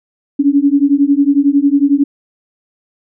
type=beating tone pair; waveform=sine; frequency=277.2 / 288.2 Hz; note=C#4 / D4; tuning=0 / -33 cents; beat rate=11 Hz; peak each=-11 dBFS; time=0.39-2.04 s; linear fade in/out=10 ms; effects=none